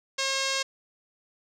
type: tone with low-pass filter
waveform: 5% pulse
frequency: 539 Hz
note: C#5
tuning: 49 cents flat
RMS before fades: -28 dBFS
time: 0.18-0.63 s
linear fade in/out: 10 ms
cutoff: 6900 Hz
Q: 1.1
effects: none